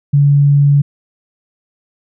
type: tone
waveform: sine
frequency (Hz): 142.7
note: D3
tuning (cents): -49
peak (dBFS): -6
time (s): 0.13-0.82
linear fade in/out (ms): 10
effects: none